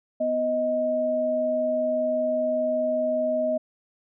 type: tone pair together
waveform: sine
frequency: 248.3 / 626.6 Hz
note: B3 / D#5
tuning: +9 / +12 cents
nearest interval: octave + major third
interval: 1603 cents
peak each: -30 / -22 dBFS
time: 0.2-3.58 s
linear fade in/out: 10 ms
effects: none